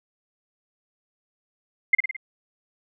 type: tone with echo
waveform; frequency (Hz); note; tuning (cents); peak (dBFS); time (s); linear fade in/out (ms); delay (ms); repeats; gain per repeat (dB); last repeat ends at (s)
sine; 2099; C7; +5; -11; 1.93-1.95; 5; 54; 4; -5; 2.166
effects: none